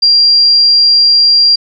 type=tone; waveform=sine; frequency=4761 Hz; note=D8; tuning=23 cents sharp; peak=-4 dBFS; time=0.02-1.56 s; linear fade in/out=10 ms; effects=none